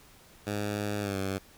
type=tone with pitch glide; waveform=10% pulse; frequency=103.4 to 96.48 Hz; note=G#2 to G2; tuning=-7 to -27 cents; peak=-22 dBFS; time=0.46-1.39 s; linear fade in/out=20 ms; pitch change=-120 cents; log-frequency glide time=1-1.17 s; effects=pink hiss -56 dBFS RMS until 1.57 s